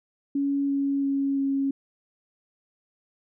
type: tone with pitch steps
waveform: sine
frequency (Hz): 280 / 278.1 / 276.1 / 274.2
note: C#4 / C#4 / C#4 / C#4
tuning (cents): +18 / +6 / -7 / -19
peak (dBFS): -22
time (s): 0.35-1.71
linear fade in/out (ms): 5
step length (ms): 340
effects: none